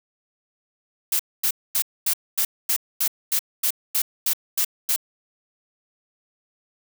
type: noise bursts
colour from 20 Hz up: blue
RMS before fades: -21 dBFS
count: 13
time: 1.12-4.962 s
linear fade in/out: 5 ms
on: 74 ms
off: 240 ms
effects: none